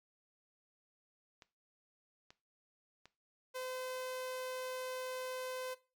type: clicks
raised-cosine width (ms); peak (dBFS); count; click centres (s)
0.2; -37; 3; 1.422 / 2.305 / 3.056
type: tone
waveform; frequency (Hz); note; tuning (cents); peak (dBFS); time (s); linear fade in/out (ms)
sawtooth; 512; C5; -38; -36; 3.54-5.75; 20
effects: noise-tail reverb RT60 0.3 s tail -17 dB re dry + MP3 96 kbps